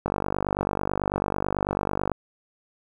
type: click train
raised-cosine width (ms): 1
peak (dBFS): -10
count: 102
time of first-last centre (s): 0.06-2.117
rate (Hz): 49.1
effects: 8-bit